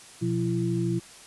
sine tone cluster, 123.2 / 176.3 / 336.8 Hz, B2 / F3 / E4, -4 / +17 / +37 cents, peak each -28 dBFS, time 0.21-1 s, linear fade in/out 20 ms, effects white hiss -48 dBFS RMS until 1.26 s + resampled to 24000 Hz

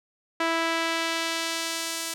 sawtooth tone with band-pass filter sweep, 329.6 Hz, E4, in tune, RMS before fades -28 dBFS, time 0.4-2.14 s, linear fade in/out 5 ms, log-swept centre 1600 to 8300 Hz, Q 0.7, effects none

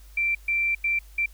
sine tone bursts at uneven times, 2350 Hz, D7, 1 cent sharp, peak -21 dBFS, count 4, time 0.17-0.35 / 0.48-0.75 / 0.84-0.99 / 1.18-1.26 s, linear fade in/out 5 ms, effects added 50 Hz sine -45 dBFS peak until 1.33 s + white hiss -57 dBFS RMS until 1.33 s

